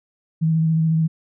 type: tone with vibrato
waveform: sine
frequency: 160.8 Hz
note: E3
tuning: 43 cents flat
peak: -15 dBFS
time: 0.41-1.08 s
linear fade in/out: 20 ms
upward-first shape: square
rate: 14 Hz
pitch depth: 16 cents each way
effects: none